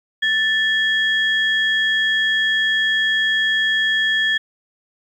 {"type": "tone pair together", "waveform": "sine", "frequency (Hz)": [1760, 3300], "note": ["A6", "G#7"], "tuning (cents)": [0, -12], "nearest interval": "major seventh", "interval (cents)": 1088, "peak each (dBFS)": [-16, -20], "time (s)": [0.22, 4.38], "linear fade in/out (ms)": 10, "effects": ["tanh soft clip ceiling -8 dBFS", "9-bit"]}